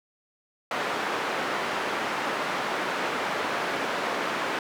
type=band-pass noise; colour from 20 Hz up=white; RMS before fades=-29 dBFS; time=0.71-4.59 s; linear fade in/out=2 ms; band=250 to 1600 Hz; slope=12 dB/octave; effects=none